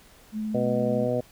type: tone with vibrato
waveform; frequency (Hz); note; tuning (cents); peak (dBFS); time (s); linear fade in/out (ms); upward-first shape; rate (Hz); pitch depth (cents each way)
sine; 215.5; A3; -36; -27; 0.32-1.08; 50; triangle; 16; 14
type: harmonic tone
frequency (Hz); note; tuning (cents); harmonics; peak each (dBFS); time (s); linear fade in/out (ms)
123.47; B2; 0; 1 / 2 / 3 / 4 / 5 / 6; -31 / -30 / -35 / -27 / -28 / -39; 0.54-1.21; 10
effects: pink hiss -54 dBFS RMS until 1.31 s